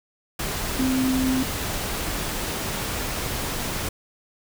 sine tone in noise, 260 Hz, C4, 11 cents flat, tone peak -20 dBFS, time 0.79-1.43 s, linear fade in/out 5 ms, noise pink, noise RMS -28 dBFS, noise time 0.39-3.89 s, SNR +5 dB, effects none

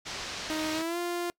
white low-pass noise, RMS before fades -38 dBFS, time 0.05-0.83 s, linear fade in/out 20 ms, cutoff 5800 Hz, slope 24 dB/octave
sawtooth tone with pitch glide, 312.3 to 348.5 Hz, D#4 to F4, +7 to -4 cents, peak -26 dBFS, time 0.5-1.3 s, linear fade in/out 0 ms, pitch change +189 cents, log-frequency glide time 0.73-0.98 s
effects noise-tail reverb RT60 0.1 s tail -25 dB re dry

